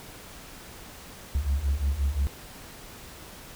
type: beating tone pair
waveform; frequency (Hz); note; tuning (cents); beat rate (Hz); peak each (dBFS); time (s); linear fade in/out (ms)
sine; 66.3 / 72; C2 / D2; +23 / -34; 5.7; -26 / -24; 1.35-2.27; 0
effects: tanh soft clip ceiling -19 dBFS + pink hiss -45 dBFS RMS until 3.55 s